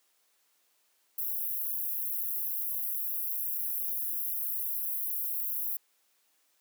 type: high-pass noise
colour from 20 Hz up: white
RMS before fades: -33 dBFS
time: 1.18-5.77 s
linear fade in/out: 5 ms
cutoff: 11000 Hz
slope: 96 dB/octave
effects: white hiss -71 dBFS RMS until 6.6 s + high-pass 300 Hz 12 dB/octave